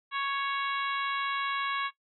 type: harmonic tone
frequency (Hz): 554.4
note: C#5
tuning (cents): 0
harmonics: 2 / 3 / 4 / 5 / 6 / 7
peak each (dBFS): -31 / -35 / -37 / -39 / -41 / -42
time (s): 0.11-1.91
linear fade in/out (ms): 50
effects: noise-tail reverb RT60 0.1 s tail -17 dB re dry